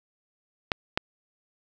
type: clicks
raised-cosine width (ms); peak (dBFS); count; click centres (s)
0.3; -7; 2; 0.718 / 0.975
effects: none